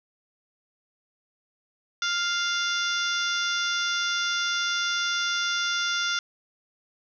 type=harmonic tone; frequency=698.5 Hz; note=F5; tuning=in tune; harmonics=2 / 3 / 4 / 5 / 6 / 7 / 8 / 9; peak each=-27 / -36 / -36 / -30 / -41 / -36 / -34 / -39 dBFS; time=2.02-6.19 s; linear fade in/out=2 ms; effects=none